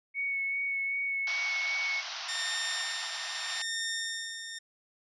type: tone with vibrato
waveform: sine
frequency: 2217 Hz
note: C#7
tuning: in tune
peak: -29 dBFS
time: 0.14-2.03 s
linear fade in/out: 50 ms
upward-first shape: sine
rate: 2.6 Hz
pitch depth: 15 cents each way
type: band-pass noise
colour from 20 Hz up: white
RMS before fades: -39 dBFS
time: 1.27-3.62 s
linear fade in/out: 2 ms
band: 640 to 5900 Hz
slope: 96 dB/octave
type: tone with tremolo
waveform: 15% pulse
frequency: 1824 Hz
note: A#6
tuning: 38 cents flat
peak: -25 dBFS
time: 2.28-4.59 s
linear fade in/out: 10 ms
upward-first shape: sine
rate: 0.8 Hz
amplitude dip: 60%
effects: resampled to 24000 Hz